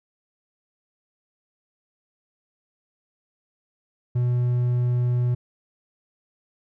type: tone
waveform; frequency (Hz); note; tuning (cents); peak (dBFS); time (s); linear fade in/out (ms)
triangle; 122.7; B2; -11; -17; 4.15-5.35; 10
effects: none